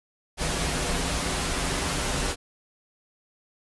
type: noise with comb filter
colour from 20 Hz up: pink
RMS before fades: -27 dBFS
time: 0.37-2.36 s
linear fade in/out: 50 ms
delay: 9.2 ms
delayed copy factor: -0.6
effects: resampled to 24000 Hz